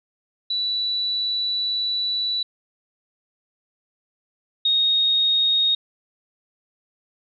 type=tone pair in turn; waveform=sine; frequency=3951 / 3729 Hz; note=B7 / A#7; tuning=0 / 0 cents; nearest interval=minor second; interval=100 cents; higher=first; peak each=-21 / -16 dBFS; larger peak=second; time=0.5-2.43 / 4.65-5.75 s; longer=first; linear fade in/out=5 ms; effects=none